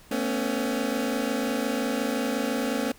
25% pulse tone cluster, 224.5 / 252.8 / 278.5 Hz, A3 / B3 / C#4, +35 / +41 / +8 cents, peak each -26 dBFS, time 0.11-2.92 s, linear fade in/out 5 ms, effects pink hiss -53 dBFS RMS until 2.98 s

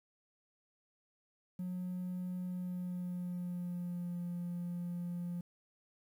triangle tone with pitch glide, 181.1 to 174.83 Hz, F#3 to F3, -37 to +2 cents, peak -34 dBFS, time 1.59-5.41 s, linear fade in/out 5 ms, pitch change -61 cents, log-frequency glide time 2.42-4.22 s, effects tanh soft clip ceiling -32 dBFS + 11-bit

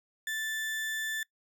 35% pulse tone, 1760 Hz, A6, in tune, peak -30 dBFS, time 0.27-1.23 s, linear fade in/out 2 ms, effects noise-tail reverb RT60 0.1 s tail -22 dB re dry

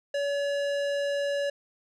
sine tone with tanh clipping, 568 Hz, C#5, 42 cents sharp, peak -28 dBFS, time 0.14-1.5 s, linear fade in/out 5 ms, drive 18 dB, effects none

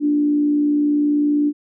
sine tone with frequency modulation, 294.1 Hz, D4, 3 cents sharp, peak -14 dBFS, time 0-1.53 s, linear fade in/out 50 ms, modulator 60.5 Hz, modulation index 0.23, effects none

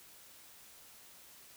silence, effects white hiss -57 dBFS RMS until 1.56 s

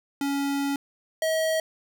square tone pair in turn, 280 / 639.2 Hz, C#4 / D#5, +18 / +47 cents, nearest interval octave + major second, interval 1429 cents, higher second, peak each -25 / -23 dBFS, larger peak second, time 0.21-0.76 / 1.22-1.6 s, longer first, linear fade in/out 2 ms, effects none

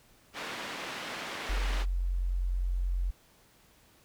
white band-pass noise, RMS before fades -39 dBFS, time 0.33-1.86 s, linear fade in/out 50 ms, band 170 to 2700 Hz, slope 12 dB/octave
sine tone, 44.8 Hz, F1, 45 cents sharp, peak -27 dBFS, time 1.49-3.11 s, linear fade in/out 10 ms
effects pink hiss -62 dBFS RMS until 4.04 s

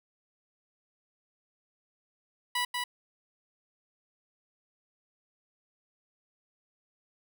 15% pulse tone with echo, 982 Hz, B5, 10 cents flat, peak -21 dBFS, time 2.55-2.65 s, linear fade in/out 5 ms, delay 190 ms, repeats 1, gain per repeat -3 dB, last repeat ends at 2.84 s, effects none

